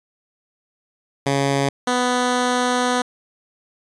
10% pulse tone pair in turn, 138.9 / 248.2 Hz, C#3 / B3, +4 / +9 cents, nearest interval minor seventh, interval 1005 cents, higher second, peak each -9 dBFS, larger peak neither, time 1.26-1.69 / 1.87-3.02 s, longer second, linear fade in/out 5 ms, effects resampled to 22050 Hz

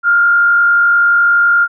sine tone with frequency modulation, 1403 Hz, F6, 8 cents sharp, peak -7 dBFS, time 0.03-1.68 s, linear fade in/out 50 ms, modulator 48.4 Hz, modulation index 0.43, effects none

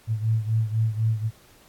sine beating tone pair, 110 / 114 Hz, A2 / A#2, 0 / -38 cents, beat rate 4 Hz, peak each -22 / -26 dBFS, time 0.07-1.31 s, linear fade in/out 50 ms, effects pink hiss -55 dBFS RMS until 1.68 s + AAC 64 kbps

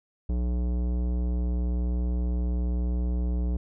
sine tone with tanh clipping, 60.5 Hz, B1, 35 cents flat, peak -26 dBFS, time 0.29-3.57 s, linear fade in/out 5 ms, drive 16 dB, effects none

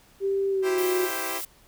sine tone with pitch glide, 392 to 365.7 Hz, G4 to F#4, 0 to -20 cents, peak -22 dBFS, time 0.2-1.09 s, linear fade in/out 50 ms, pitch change -120 cents, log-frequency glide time 0.5-0.79 s
10% pulse chord, C major, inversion first, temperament equal, 329.6 / 392 / 523.3 Hz, E4 / G4 / C5, 0 / 0 / 0 cents, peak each -26 / -25 / -27 dBFS, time 0.62-1.42 s, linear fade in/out 50 ms
blue noise, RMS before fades -34 dBFS, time 0.78-1.45 s, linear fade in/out 2 ms
effects pink hiss -57 dBFS RMS until 1.67 s

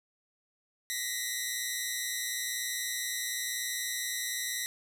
10% pulse tone pair together, 1891 / 2012 Hz, A#6 / B6, +24 / +32 cents, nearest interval minor second, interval 108 cents, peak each -26 / -26 dBFS, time 0.9-4.66 s, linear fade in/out 0 ms, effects none

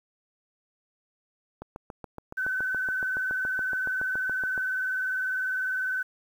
click train, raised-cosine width 1 ms, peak -24 dBFS, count 22, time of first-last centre 1.62-4.578 s, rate 7.1 Hz
sine tone with vibrato, 1518 Hz, F#6, 44 cents sharp, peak -26 dBFS, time 2.37-6.03 s, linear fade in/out 10 ms, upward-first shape square, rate 20 Hz, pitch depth 26 cents each way
effects 9-bit

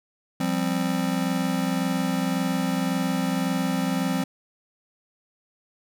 square chord, F suspended second, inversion none, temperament just, 174.61 / 196.44 / 261.9 Hz, F3 / G3 / C4, 0 / +4 / +2 cents, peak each -28 / -29 / -27 dBFS, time 0.4-4.24 s, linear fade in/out 5 ms, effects none

